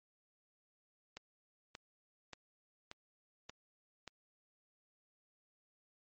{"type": "click train", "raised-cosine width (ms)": 0.2, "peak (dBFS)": -29, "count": 6, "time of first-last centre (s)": [1.17, 4.077], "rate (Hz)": 1.72, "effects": ["MP3 32 kbps"]}